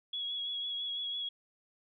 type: tone with vibrato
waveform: sine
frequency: 3346 Hz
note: G#7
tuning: 12 cents sharp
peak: -34 dBFS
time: 0.13-1.29 s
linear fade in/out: 5 ms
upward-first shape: sine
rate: 6 Hz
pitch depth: 22 cents each way
effects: none